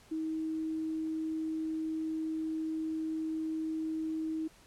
sine tone, 317.5 Hz, D#4, 35 cents sharp, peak -32 dBFS, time 0.11-4.48 s, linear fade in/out 10 ms, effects pink hiss -60 dBFS RMS until 4.66 s + low-pass 11000 Hz 12 dB/octave

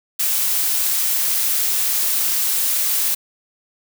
blue noise, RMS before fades -19 dBFS, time 0.19-3.15 s, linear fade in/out 10 ms, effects none

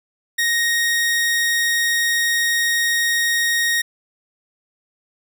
sawtooth tone, 1868 Hz, A#6, 3 cents sharp, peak -13 dBFS, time 0.38-3.82 s, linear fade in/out 10 ms, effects none

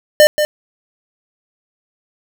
square tone with echo, 602 Hz, D5, 43 cents sharp, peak -5 dBFS, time 0.2-0.27 s, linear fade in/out 0 ms, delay 180 ms, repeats 1, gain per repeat -8 dB, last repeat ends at 0.45 s, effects none

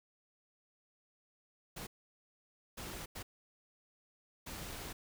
pink noise bursts at uneven times, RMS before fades -45 dBFS, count 4, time 1.76-1.87 / 2.77-3.06 / 3.15-3.23 / 4.46-4.93 s, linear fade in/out 10 ms, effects none

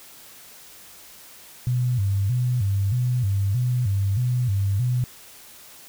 sine tone with vibrato, 110.8 Hz, A2, 13 cents sharp, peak -19 dBFS, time 1.67-5.04 s, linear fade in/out 0 ms, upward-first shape square, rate 1.6 Hz, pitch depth 200 cents each way, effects white hiss -46 dBFS RMS until 5.88 s

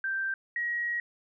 sine tone pair in turn, 1568 / 1899.7 Hz, G6 / A#6, 0 / +32 cents, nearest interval minor third, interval 332 cents, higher second, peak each -28 dBFS, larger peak neither, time 0.04-0.34 / 0.56-1 s, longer second, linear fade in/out 2 ms, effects none

